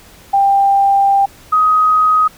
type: tone pair in turn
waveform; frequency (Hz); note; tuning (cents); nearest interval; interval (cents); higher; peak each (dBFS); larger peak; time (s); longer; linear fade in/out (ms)
sine; 792 / 1257.2; G5 / D#6; +18 / +18; minor sixth; 800; second; -8; neither; 0.33-1.26 / 1.52-2.28; first; 10
effects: pink hiss -42 dBFS RMS until 2.37 s